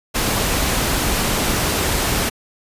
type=noise; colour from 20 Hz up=pink; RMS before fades=-19 dBFS; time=0.14-2.3 s; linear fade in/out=20 ms; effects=resampled to 32000 Hz